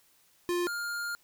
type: tone pair in turn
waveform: square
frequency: 351.4 / 1408.3 Hz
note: F4 / F6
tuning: +11 / +14 cents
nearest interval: 2 octaves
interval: 2403 cents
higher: second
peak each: -28 / -33 dBFS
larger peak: first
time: 0.49-0.67 / 0.67-1.15 s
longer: second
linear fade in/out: 0 ms
effects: white hiss -65 dBFS RMS until 1.23 s